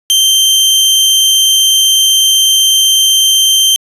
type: tone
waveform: sawtooth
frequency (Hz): 3136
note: G7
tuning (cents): 0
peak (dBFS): -3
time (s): 0.1-3.76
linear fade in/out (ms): 0
effects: resampled to 32000 Hz